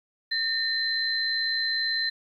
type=tone pair together; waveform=sine; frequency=1818 / 4081 Hz; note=A#6 / C8; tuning=-44 / -44 cents; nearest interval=octave + major second; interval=1400 cents; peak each=-28 / -26 dBFS; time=0.31-2.1 s; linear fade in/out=10 ms; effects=10-bit